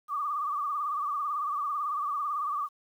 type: tone with vibrato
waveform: sine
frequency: 1174.7 Hz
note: D6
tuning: in tune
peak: -28 dBFS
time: 0.08-2.69 s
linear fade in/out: 50 ms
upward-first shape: sine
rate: 18 Hz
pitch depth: 85 cents each way
effects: 10-bit